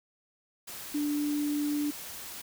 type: tone in noise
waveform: sine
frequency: 293.7 Hz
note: D4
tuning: in tune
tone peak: -27 dBFS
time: 0.94-1.91 s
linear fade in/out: 10 ms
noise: white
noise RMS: -42 dBFS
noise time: 0.67-2.42 s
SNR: +12 dB
effects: none